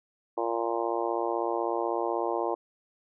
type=harmonic tone; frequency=116.1 Hz; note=A#2; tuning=7 cents flat; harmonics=3 / 4 / 5 / 6 / 7 / 8 / 9; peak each=-32 / -33 / -34 / -35 / -35 / -36 / -37 dBFS; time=0.37-2.55 s; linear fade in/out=10 ms; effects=none